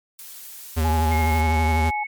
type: noise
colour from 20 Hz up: blue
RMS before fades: -39 dBFS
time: 0.19-1.41 s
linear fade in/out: 0 ms
type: tone with vibrato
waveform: square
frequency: 79.7 Hz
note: D#2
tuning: 42 cents sharp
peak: -19 dBFS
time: 0.76-1.91 s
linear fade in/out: 20 ms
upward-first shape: triangle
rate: 12 Hz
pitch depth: 64 cents each way
type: tone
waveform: sine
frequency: 841 Hz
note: G#5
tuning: 22 cents sharp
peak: -23 dBFS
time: 0.84-2.04 s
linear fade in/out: 10 ms
type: tone with pitch glide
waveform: sine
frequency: 2151 to 2203 Hz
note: C7 to C#7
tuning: +47 to -11 cents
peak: -28 dBFS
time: 1.11-2.07 s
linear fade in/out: 10 ms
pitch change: +42 cents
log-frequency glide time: 1.25-1.5 s
effects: MP3 96 kbps